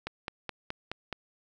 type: click train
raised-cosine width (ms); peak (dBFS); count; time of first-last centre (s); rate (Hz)
0.3; -18; 6; 0.07-1.127; 4.73
effects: none

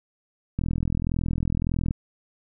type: click train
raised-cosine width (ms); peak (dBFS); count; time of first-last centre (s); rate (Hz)
5; -13; 56; 0.59-1.909; 41.7
effects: none

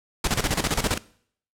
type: noise with tremolo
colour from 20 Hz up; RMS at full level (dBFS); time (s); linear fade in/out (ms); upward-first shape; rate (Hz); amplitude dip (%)
pink; -22; 0.24-0.98; 5; square; 15; 75
effects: noise-tail reverb RT60 0.6 s tail -21 dB re dry + low-pass 11000 Hz 12 dB/octave

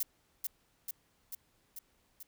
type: noise with echo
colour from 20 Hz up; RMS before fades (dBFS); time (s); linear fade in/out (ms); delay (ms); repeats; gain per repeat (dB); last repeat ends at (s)
violet; -32; 0-0.03; 5; 440; 5; -3; 2.23
effects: pink hiss -72 dBFS RMS until 2.27 s

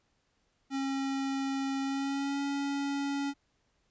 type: tone with pitch glide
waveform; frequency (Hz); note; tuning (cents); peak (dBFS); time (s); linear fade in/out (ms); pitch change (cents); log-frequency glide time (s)
square; 271.4 to 280.5; C#4 to C#4; -36 to +21; -31; 0.7-3.34; 50; +57; 1.82-2.41
effects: pink hiss -74 dBFS RMS until 3.9 s + resampled to 16000 Hz

